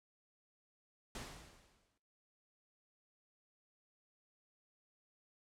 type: noise with exponential decay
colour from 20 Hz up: pink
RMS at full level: -44 dBFS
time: 1.15-1.98 s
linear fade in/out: 2 ms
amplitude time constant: 180 ms
effects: noise-tail reverb RT60 0.6 s tail -18 dB re dry + low-pass 9000 Hz 12 dB/octave